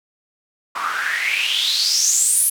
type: noise with band-pass filter sweep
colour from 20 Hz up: white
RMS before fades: -19 dBFS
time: 0.75-2.5 s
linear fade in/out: 10 ms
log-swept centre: 1100 to 11000 Hz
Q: 7.1
effects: none